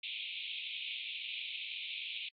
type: band-pass noise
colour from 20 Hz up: pink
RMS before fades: -42 dBFS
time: 0.03-2.29 s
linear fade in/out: 5 ms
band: 2300 to 3800 Hz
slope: 96 dB/octave
effects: AAC 48 kbps

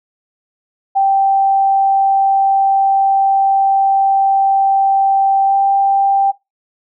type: tone with pitch glide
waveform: sine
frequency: 782 to 787.9 Hz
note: G5 to G5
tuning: -4 to +9 cents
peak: -9 dBFS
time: 0.95-6.32 s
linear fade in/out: 20 ms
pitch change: +13 cents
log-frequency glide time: 5.46-5.55 s
effects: noise-tail reverb RT60 0.2 s tail -18 dB re dry

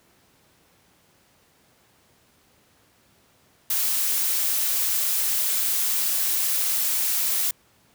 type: noise with amplitude modulation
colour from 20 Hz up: blue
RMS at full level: -22 dBFS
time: 3.7-7.51 s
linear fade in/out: 5 ms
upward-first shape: sine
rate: 297 Hz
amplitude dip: 30%
effects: pink hiss -60 dBFS RMS until 7.94 s + high-pass 80 Hz 12 dB/octave

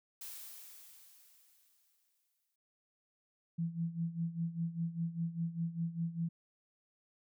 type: noise with exponential decay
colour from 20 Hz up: blue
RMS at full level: -45 dBFS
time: 0.21-2.56 s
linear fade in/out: 5 ms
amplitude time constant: 510 ms
type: tone with tremolo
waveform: sine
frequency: 167.2 Hz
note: E3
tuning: 25 cents sharp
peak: -31 dBFS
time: 3.58-6.29 s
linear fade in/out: 10 ms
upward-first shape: sine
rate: 5 Hz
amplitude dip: 80%
effects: none

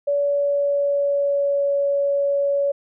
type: tone with pitch glide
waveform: sine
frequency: 571 to 563.5 Hz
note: D5 to C#5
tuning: -49 to +28 cents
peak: -17 dBFS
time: 0.07-2.72 s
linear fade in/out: 10 ms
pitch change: -23 cents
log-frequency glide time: 0.17-1.69 s
effects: none

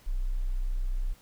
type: tone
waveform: sine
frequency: 31.45 Hz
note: B0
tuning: 32 cents sharp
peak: -26 dBFS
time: 0.06-1.14 s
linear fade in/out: 20 ms
effects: pink hiss -59 dBFS RMS until 1.21 s

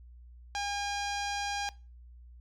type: tone with low-pass filter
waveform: sawtooth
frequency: 810 Hz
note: G#5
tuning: 43 cents flat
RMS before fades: -34 dBFS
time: 0.55-1.69 s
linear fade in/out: 0 ms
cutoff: 5600 Hz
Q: 1.8
effects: noise-tail reverb RT60 0.3 s tail -21 dB re dry + added 60 Hz sine -49 dBFS peak until 2.4 s

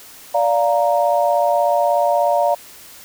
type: chord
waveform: sine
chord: Bb major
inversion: first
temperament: just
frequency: 582.7 / 699.2 / 932.3 Hz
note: D5 / F5 / Bb5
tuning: -14 / +2 / 0 cents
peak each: -17 / -17 / -20 dBFS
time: 0.34-2.55 s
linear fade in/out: 10 ms
effects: white hiss -41 dBFS RMS until 3.04 s

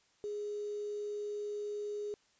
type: tone with quantisation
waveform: sine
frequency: 415.3 Hz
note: G#4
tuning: in tune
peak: -36 dBFS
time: 0.24-2.14 s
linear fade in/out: 0 ms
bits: 9
effects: white hiss -70 dBFS RMS until 2.39 s + resampled to 16000 Hz

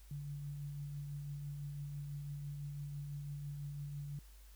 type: tone with tremolo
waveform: sine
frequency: 144 Hz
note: D3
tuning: 34 cents flat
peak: -40 dBFS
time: 0.11-4.19 s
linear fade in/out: 2 ms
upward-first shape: triangle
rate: 6 Hz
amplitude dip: 30%
effects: added 50 Hz sine -55 dBFS peak until 4.55 s + white hiss -66 dBFS RMS until 4.55 s

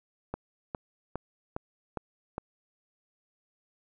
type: click train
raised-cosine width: 1 ms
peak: -19 dBFS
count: 6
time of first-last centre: 0.34-2.381 s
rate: 2.45 Hz
effects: none

